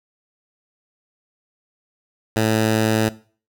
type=tone; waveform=10% pulse; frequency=110 Hz; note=A2; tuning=in tune; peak=-8 dBFS; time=2.36-3.09 s; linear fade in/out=5 ms; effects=noise-tail reverb RT60 0.4 s tail -18 dB re dry